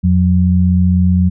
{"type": "tone pair together", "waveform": "sine", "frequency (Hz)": [86.15, 181.8], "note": ["F2", "F#3"], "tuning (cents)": [-23, -30], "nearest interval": "octave + minor second", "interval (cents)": 1293, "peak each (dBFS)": -11, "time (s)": [0.03, 1.3], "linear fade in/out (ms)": 20, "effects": []}